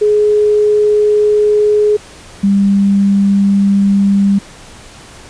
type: tone pair in turn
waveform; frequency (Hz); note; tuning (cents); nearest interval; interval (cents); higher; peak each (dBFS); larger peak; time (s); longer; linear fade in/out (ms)
sine; 420 / 198.61; G#4 / G3; +19 / +23; octave + minor second; 1296; first; -7; neither; 0.01-1.97 / 2.43-4.39; neither; 10
effects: pink hiss -36 dBFS RMS until 5.29 s + resampled to 22050 Hz